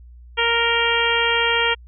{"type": "harmonic tone with a mistuned harmonic", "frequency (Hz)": 466.2, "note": "A#4", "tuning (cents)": 0, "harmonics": [1, 2, 3, 4, 5, 6, 7], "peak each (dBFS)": [-24, -24, -24, -24, -24, -24, -24], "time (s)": [0.37, 1.75], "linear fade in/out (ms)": 20, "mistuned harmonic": 7, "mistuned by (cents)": -26, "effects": ["added 60 Hz sine -40 dBFS peak until 1.87 s"]}